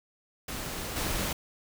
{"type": "noise with level steps", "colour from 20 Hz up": "pink", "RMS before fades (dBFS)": [-36, -31], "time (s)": [0.48, 1.33], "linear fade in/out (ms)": 5, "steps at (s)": 0.96, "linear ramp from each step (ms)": 5, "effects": []}